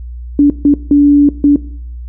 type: tone bursts at uneven times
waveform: sine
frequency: 288.1 Hz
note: D4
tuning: 33 cents flat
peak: -3 dBFS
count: 4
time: 0.39-0.5 / 0.65-0.74 / 0.91-1.29 / 1.44-1.56 s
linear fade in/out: 2 ms
effects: noise-tail reverb RT60 0.6 s tail -19 dB re dry + added 60 Hz sine -23 dBFS peak until 2.08 s